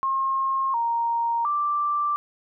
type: tone with pitch steps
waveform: sine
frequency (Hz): 1073 / 932 / 1175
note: C6 / A#5 / D6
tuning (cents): +43 / -1 / +1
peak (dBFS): -21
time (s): 0.03-2.16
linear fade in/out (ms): 0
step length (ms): 710
effects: none